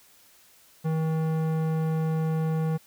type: tone with low-pass filter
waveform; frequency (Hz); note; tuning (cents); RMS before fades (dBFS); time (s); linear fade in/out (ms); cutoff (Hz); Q
square; 159.4; D#3; +42; -26; 0.84-2.78; 20; 1200; 0.52
effects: white hiss -57 dBFS RMS until 2.86 s